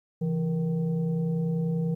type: tone with frequency modulation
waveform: sine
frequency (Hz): 167.1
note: E3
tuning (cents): +24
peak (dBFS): -24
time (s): 0.21-1.95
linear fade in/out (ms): 10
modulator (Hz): 304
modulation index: 0.59
effects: 11-bit